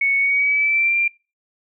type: tone with pitch glide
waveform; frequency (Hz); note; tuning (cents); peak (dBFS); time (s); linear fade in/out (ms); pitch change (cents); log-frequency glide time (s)
sine; 2217 to 2376; C#7 to D7; 0 to +20; -15; 0.01-1.08; 5; +120; 0.18-0.97
effects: noise-tail reverb RT60 0.3 s tail -24 dB re dry